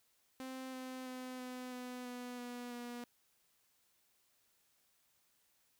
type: tone with pitch steps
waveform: sawtooth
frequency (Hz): 260.6 / 257.8 / 254.9 / 252.2 / 249.4 / 246.7 / 244 / 241.3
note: C4 / C4 / C4 / B3 / B3 / B3 / B3 / B3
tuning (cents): -7 / -26 / -45 / +36 / +17 / -2 / -21 / -40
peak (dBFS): -40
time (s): 0.4-3.04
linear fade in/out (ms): 0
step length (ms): 330
effects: white hiss -75 dBFS RMS until 5.79 s